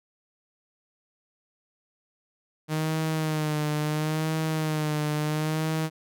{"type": "tone with vibrato", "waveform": "sawtooth", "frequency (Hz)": 154.5, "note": "D#3", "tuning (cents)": -12, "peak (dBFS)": -21, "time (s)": [2.68, 5.9], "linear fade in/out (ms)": 50, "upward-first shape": "sine", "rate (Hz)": 0.73, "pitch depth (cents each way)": 45, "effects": []}